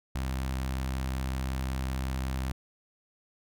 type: tone with notch filter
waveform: sawtooth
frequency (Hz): 65.41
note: C2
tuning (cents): 0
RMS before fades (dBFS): -32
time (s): 0.15-2.52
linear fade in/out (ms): 5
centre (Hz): 440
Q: 1.5
effects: none